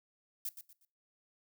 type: noise with echo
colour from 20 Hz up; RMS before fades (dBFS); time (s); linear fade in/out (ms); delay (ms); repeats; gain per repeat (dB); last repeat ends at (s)
violet; -38; 0.45-0.49; 2; 120; 3; -10; 0.85
effects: noise-tail reverb RT60 0.3 s tail -19 dB re dry